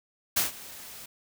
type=noise with ADSR envelope; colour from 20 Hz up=white; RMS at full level=-23 dBFS; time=0.36-1.06 s; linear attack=11 ms; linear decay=140 ms; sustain=-21 dB; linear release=5 ms; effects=none